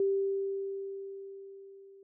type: tone with level ramp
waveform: sine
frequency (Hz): 392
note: G4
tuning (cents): 0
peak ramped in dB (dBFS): -24 to -52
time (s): 0-2.03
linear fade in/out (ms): 2
effects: none